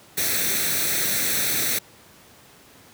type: noise with comb filter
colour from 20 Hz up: white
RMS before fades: -23 dBFS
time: 0.17-1.79 s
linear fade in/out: 10 ms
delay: 0.5 ms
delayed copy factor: +0.65
effects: pink hiss -50 dBFS RMS until 2.93 s + high-pass 100 Hz 12 dB/octave